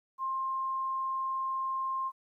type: tone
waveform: sine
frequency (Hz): 1059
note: C6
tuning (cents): +21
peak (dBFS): -30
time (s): 0.18-2.12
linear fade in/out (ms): 50
effects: 12-bit